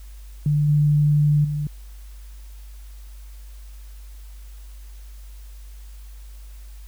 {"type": "tone with level steps", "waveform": "sine", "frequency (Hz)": 148, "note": "D3", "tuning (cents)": 14, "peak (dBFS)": [-16, -14, -22], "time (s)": [0.46, 1.67], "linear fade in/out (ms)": 2, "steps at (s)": [0.68, 1.44], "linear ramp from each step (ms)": 10, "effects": ["added 50 Hz sine -37 dBFS peak until 6.87 s", "white hiss -54 dBFS RMS until 6.87 s"]}